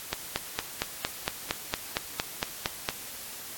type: click train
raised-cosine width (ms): 0.2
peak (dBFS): -9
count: 13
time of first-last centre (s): 0.13-2.889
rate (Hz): 4.35
effects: white hiss -41 dBFS RMS until 3.57 s + AAC 64 kbps